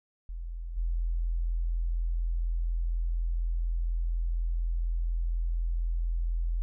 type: tone with level steps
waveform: sine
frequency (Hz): 42.08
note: E1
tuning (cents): +36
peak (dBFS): -34 / -26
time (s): 0.29-6.62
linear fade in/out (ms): 0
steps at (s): 0.76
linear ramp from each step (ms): 20
effects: none